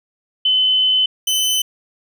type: tone pair in turn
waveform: sine / sawtooth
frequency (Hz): 3036 / 3036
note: F#7 / F#7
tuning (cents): +44 / +44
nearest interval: unison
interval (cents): 0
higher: neither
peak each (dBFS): -12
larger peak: neither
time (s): 0.45-1.06 / 1.27-1.62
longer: first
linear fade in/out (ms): 5
effects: none